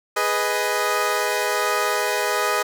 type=chord; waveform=15% pulse; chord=G# minor; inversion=none; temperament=equal; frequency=415.3 / 493.9 / 622.3 Hz; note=G#4 / B4 / D#5; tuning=0 / 0 / 0 cents; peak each=-18 dBFS; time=0.16-2.63 s; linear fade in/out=10 ms; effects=none